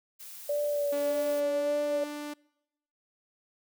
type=noise; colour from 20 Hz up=blue; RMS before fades=-45 dBFS; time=0.19-1.41 s; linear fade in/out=20 ms
type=tone with vibrato; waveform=sine; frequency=580 Hz; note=D5; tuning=22 cents flat; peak=-26 dBFS; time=0.49-2.04 s; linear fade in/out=5 ms; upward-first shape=sine; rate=1.7 Hz; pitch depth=20 cents each way
type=tone with pitch glide; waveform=sawtooth; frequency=286.8 to 294.9 Hz; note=D4 to D4; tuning=-41 to +7 cents; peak=-32 dBFS; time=0.92-2.34 s; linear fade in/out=10 ms; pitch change=+48 cents; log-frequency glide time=1.1-1.84 s
effects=noise-tail reverb RT60 0.9 s tail -26 dB re dry